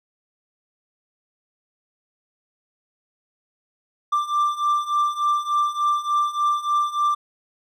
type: beating tone pair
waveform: triangle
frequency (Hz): 1179 / 1182.4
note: D6 / D6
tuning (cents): +6 / +11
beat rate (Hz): 3.4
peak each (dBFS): -22 / -19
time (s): 4.12-7.15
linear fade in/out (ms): 10
effects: none